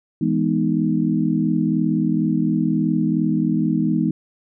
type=chord; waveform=sine; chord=E major seventh; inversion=none; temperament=equal; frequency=164.81 / 207.7 / 246.9 / 311.1 Hz; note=E3 / G#3 / B3 / D#4; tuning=0 / 0 / 0 / 0 cents; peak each=-22 dBFS; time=0.21-4.11 s; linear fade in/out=5 ms; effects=none